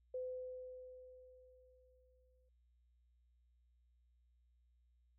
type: tone with exponential decay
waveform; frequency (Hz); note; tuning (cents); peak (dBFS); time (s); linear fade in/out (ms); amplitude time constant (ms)
sine; 508; B4; +49; -39; 0.14-2.49; 5; 510
effects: added 60 Hz sine -70 dBFS peak until 5.18 s